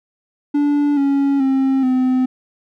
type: tone with pitch steps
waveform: triangle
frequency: 290 / 278.3 / 267.2 / 256.4 Hz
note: D4 / C#4 / C4 / C4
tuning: -22 / +7 / +36 / -35 cents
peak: -11 dBFS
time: 0.54-2.26 s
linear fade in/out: 10 ms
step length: 430 ms
effects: none